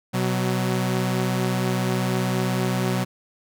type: tone pair together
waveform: sawtooth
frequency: 125.73 / 186.5 Hz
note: B2 / F#3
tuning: +31 / +14 cents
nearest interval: perfect fifth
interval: 683 cents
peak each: -20 dBFS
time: 0.13-3.05 s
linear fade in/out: 20 ms
effects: none